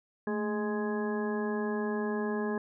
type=harmonic tone with a mistuned harmonic; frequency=208.5 Hz; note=G#3; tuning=7 cents sharp; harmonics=1 / 2 / 3 / 4 / 5 / 6 / 8; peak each=-32 / -33 / -43 / -42 / -42 / -51 / -41 dBFS; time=0.27-2.58 s; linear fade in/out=2 ms; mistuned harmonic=1; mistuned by=+80 cents; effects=none